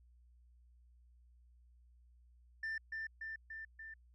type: tone with echo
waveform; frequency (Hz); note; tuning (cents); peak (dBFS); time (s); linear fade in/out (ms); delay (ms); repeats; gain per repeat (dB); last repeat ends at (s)
sine; 1783; A6; +22; -35; 2.63-2.78; 5; 290; 4; -3; 3.94
effects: tanh soft clip ceiling -37 dBFS + added 60 Hz sine -62 dBFS peak until 4.14 s